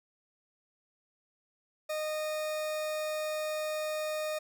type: tone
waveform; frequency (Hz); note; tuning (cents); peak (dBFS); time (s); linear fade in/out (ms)
40% pulse; 616; D#5; -17; -31; 1.89-4.39; 10
effects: none